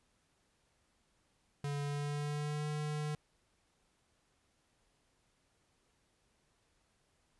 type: tone with pitch glide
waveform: square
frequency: 143.5 to 150.29 Hz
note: D3 to D3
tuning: -40 to +40 cents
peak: -36 dBFS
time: 1.64-3.15 s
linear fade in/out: 2 ms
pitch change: +80 cents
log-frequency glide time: 1.83-2.69 s
effects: pink hiss -75 dBFS RMS until 7.39 s + resampled to 24000 Hz